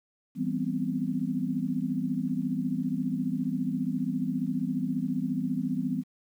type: chord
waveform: sine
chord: C major seventh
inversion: first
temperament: equal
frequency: 164.81 / 196 / 246.9 / 261.6 Hz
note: E3 / G3 / B3 / C4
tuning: 0 / 0 / 0 / 0 cents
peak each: -34 / -33 / -31 / -32 dBFS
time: 0.35-6.04 s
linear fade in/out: 50 ms
effects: 10-bit